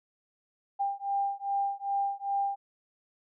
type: beating tone pair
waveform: sine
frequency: 795 / 797.5 Hz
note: G5 / G5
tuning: +24 / +30 cents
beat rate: 2.5 Hz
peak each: -31 dBFS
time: 0.79-2.56 s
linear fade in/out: 20 ms
effects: none